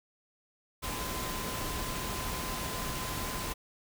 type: tone in noise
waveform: sine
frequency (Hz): 1027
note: C6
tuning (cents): -33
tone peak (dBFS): -42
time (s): 0.82-3.54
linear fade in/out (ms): 20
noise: pink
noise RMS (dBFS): -36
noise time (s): 0.82-3.54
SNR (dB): -9
effects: none